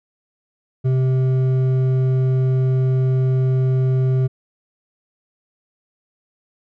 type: tone with hard clipping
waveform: sine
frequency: 130 Hz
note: C3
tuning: 11 cents flat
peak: -16 dBFS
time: 0.84-4.28 s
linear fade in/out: 20 ms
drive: 7 dB
effects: none